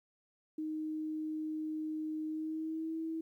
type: tone with pitch glide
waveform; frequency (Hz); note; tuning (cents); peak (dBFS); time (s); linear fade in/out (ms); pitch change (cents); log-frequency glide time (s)
sine; 311.1 to 323.2; D#4 to E4; 0 to -34; -35; 0.58-3.21; 5; +66; 2.26-2.97
effects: 12-bit